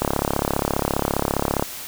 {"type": "click train", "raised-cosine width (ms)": 1, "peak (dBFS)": -5, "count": 57, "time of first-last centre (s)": [0.02, 1.625], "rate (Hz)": 34.9, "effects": ["white hiss -34 dBFS RMS until 1.87 s"]}